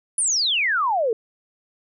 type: exponential sweep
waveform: sine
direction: down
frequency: 10060 to 426 Hz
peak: -18 dBFS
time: 0.18-1.13 s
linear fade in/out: 2 ms
effects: none